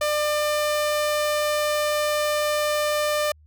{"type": "tone", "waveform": "sawtooth", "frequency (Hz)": 598, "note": "D5", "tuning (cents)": 31, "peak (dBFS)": -17, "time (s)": [0.01, 3.32], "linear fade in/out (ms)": 5, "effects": ["added 76 Hz sine -50 dBFS peak until 3.46 s"]}